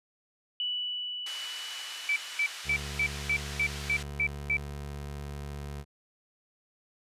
sine tone with exponential decay, 2960 Hz, F#7, in tune, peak -28 dBFS, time 0.6-4.51 s, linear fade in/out 1 ms, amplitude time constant 850 ms
pink band-pass noise, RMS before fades -42 dBFS, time 1.26-4.03 s, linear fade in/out 5 ms, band 1700 to 6800 Hz, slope 12 dB/octave
sine tone bursts, 2316 Hz, D7, 25 cents flat, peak -24 dBFS, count 9, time 2.09-4.569 s, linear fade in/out 2 ms, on 71 ms, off 230 ms
25% pulse tone, 71.6 Hz, D2, 43 cents flat, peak -33 dBFS, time 2.64-5.85 s, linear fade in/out 50 ms
effects resampled to 32000 Hz

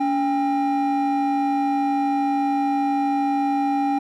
triangle tone pair together, 284 / 799 Hz, C#4 / G5, +42 / +33 cents, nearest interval octave + tritone, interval 1791 cents, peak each -18 dBFS, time 0-3.99 s, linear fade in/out 10 ms, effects tanh soft clip ceiling -14 dBFS

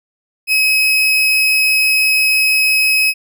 35% pulse tone, 2551 Hz, D#7, 43 cents sharp, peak -9 dBFS, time 0.47-3.14 s, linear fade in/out 50 ms, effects none

